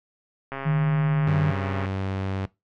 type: click train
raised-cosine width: 0.5 ms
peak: -17 dBFS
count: 183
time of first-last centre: 0.52-1.858 s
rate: 136 Hz
type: tone with pitch glide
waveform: sine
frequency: 153 to 151.77 Hz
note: D#3 to D#3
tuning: -29 to -43 cents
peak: -19 dBFS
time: 0.65-1.52 s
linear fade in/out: 20 ms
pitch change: -14 cents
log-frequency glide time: 0.96-1.17 s
type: tone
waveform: sawtooth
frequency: 96.1 Hz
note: G2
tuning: 34 cents flat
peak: -22 dBFS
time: 1.27-2.46 s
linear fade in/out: 5 ms
effects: noise-tail reverb RT60 0.2 s tail -20 dB re dry + low-pass 3000 Hz 12 dB/octave